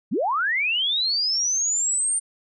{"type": "linear sweep", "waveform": "sine", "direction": "up", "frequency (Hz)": [146, 8980], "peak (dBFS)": -20, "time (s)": [0.11, 2.2], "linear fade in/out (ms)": 20, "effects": []}